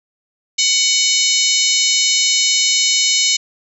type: harmonic tone with a mistuned harmonic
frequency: 747 Hz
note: F#5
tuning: 16 cents sharp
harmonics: 3 / 4 / 5 / 6 / 7 / 8 / 9 / 10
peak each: -22 / -20 / -21 / -20 / -21 / -20 / -21 / -23 dBFS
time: 0.58-3.37 s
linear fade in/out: 10 ms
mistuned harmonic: 6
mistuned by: -96 cents
effects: none